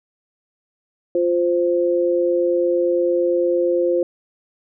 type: tone pair together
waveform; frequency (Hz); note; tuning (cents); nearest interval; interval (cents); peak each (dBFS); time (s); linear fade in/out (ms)
sine; 350 / 521.2; F4 / C5; +4 / -7; perfect fifth; 689; -18; 1.15-4.03; 2
effects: none